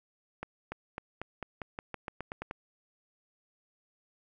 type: accelerating click train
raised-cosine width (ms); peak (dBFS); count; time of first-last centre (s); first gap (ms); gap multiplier
0.5; -22; 13; 0.43-2.511; 290; 0.9
effects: none